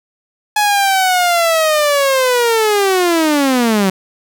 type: linear sweep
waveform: sawtooth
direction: down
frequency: 845 to 185 Hz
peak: -7 dBFS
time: 0.56-3.9 s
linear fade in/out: 5 ms
effects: none